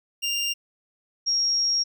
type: tone pair in turn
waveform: 25% pulse / sine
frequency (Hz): 2794 / 5588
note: F7 / F8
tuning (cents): 0 / 0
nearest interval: octave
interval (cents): 1200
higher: second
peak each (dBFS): -20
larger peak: neither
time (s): 0.22-0.54 / 1.26-1.84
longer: second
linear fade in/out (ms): 20
effects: none